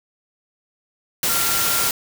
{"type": "tone in noise", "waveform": "sine", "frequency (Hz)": 1381, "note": "F6", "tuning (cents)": -20, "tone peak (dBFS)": -27, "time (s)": [1.29, 1.89], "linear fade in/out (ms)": 2, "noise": "white", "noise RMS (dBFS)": -20, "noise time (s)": [1.23, 1.91], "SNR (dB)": -10, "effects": []}